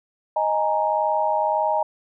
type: chord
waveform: sine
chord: D# suspended fourth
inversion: none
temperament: equal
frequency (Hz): 622.3 / 830.6 / 932.3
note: D#5 / G#5 / A#5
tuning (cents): 0 / 0 / 0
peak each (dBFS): -23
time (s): 0.36-1.83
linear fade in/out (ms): 5
effects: none